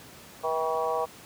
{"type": "harmonic tone with a mistuned harmonic", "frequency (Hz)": 161, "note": "E3", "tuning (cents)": -41, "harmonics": [3, 4, 5, 6, 7], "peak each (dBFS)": [-30, -31, -32, -33, -33], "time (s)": [0.43, 1.06], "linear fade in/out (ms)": 20, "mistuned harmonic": 5, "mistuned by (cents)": -38, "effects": ["pink hiss -48 dBFS RMS until 1.25 s", "high-pass 100 Hz 12 dB/octave"]}